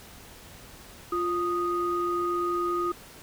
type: tone pair together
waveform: sine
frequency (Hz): 349.2 / 1241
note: F4 / D#6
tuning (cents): 0 / -5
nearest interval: octave + minor seventh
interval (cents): 2195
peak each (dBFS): -27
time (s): 1.12-2.92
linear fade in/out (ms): 5
effects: tanh soft clip ceiling -17 dBFS + pink hiss -48 dBFS RMS until 3.22 s